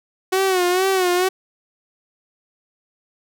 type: tone with vibrato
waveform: sawtooth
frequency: 370 Hz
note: F#4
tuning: in tune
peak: -12 dBFS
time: 0.32-1.29 s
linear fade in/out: 10 ms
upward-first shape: sine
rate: 2.2 Hz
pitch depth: 76 cents each way
effects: none